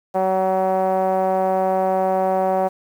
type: tone with low-pass filter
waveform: 5% pulse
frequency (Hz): 188.5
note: F#3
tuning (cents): +32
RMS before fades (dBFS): -19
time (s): 0.14-2.69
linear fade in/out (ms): 20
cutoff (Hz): 680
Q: 4
effects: 8-bit